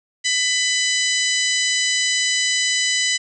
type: harmonic tone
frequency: 998 Hz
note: B5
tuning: 18 cents sharp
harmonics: 2 / 3 / 4 / 5 / 6 / 7 / 8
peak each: -22 / -24 / -25 / -26 / -27 / -27 / -28 dBFS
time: 0.24-3.18 s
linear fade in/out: 20 ms
effects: none